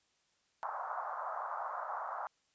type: band-pass noise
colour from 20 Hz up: white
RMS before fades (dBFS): -40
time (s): 0.63-2.27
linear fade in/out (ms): 0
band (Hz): 630 to 1300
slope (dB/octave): 48
effects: white hiss -75 dBFS RMS until 2.54 s + resampled to 16000 Hz